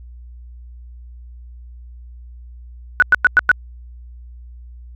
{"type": "tone bursts", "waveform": "sine", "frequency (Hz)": 1480, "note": "F#6", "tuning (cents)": 0, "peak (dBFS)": -6, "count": 5, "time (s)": [3, 3.515], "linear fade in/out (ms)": 0, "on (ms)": 23, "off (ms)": 100, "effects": ["added 60 Hz sine -35 dBFS peak until 4.95 s"]}